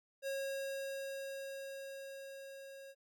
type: tone with level ramp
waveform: square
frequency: 545 Hz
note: C#5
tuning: 29 cents flat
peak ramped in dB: -37 to -51 dBFS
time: 0.22-2.95 s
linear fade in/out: 50 ms
effects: none